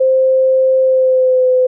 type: tone with pitch glide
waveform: sine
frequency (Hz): 523.3 to 509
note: C5 to C5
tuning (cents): 0 to -48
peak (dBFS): -8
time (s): 0-1.67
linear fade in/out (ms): 10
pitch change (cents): -48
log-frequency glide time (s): 0.81-1.48
effects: none